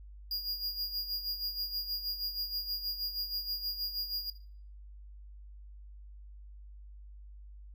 square tone with tremolo, 4846 Hz, D#8, 47 cents flat, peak -31 dBFS, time 0.31-4.3 s, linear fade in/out 2 ms, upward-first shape sine, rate 6.3 Hz, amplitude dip 70%, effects noise-tail reverb RT60 0.5 s tail -17 dB re dry + added 50 Hz sine -47 dBFS peak until 7.74 s

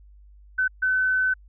sine tone bursts at uneven times, 1516 Hz, F#6, 42 cents sharp, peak -19 dBFS, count 2, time 0.58-0.68 / 0.82-1.34 s, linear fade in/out 10 ms, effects added 50 Hz sine -47 dBFS peak until 1.48 s

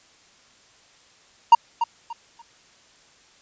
triangle tone with echo, 932.3 Hz, A#5, in tune, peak -4 dBFS, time 1.52-1.55 s, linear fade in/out 5 ms, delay 290 ms, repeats 3, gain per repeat -12 dB, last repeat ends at 2.42 s, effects white hiss -55 dBFS RMS until 3.41 s + resampled to 16000 Hz

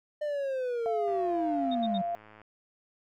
triangle linear sweep, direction down, 605 to 185 Hz, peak -27 dBFS, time 0.21-2.02 s, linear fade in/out 10 ms
sine tone, 691 Hz, F5, 19 cents flat, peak -29 dBFS, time 0.86-2.15 s, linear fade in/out 0 ms
click train, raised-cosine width 0.5 ms, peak -37 dBFS, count 144, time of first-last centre 1.08-2.416 s, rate 107 Hz
sine tone bursts, 3685 Hz, A#7, 21 cents flat, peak -37 dBFS, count 3, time 1.71-1.981 s, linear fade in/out 10 ms, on 41 ms, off 74 ms
effects none

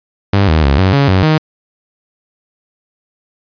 sawtooth tone with pitch steps, 99.6 / 79.1 / 69.3 / 94.5 / 140 / 94.2 / 156 Hz, G2 / D#2 / C#2 / F#2 / C#3 / F#2 / D#3, +28 / +29 / 0 / +37 / +18 / +32 / +5 cents, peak -4 dBFS, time 0.33-1.38 s, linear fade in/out 5 ms, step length 150 ms, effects resampled to 11025 Hz

